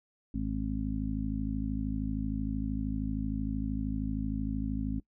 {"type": "harmonic tone", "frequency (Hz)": 53, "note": "G#1", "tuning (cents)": 36, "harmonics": [1, 2, 3, 4, 5], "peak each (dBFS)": [-35, -39, -41, -36, -35], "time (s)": [0.34, 5], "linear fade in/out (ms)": 5, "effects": ["noise-tail reverb RT60 0.1 s tail -22 dB re dry"]}